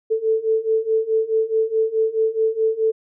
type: beating tone pair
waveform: sine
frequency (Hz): 440 / 444.7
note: A4 / A4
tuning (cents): 0 / +18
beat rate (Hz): 4.7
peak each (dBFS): -21 / -19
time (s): 0.1-2.92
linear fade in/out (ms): 20
effects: none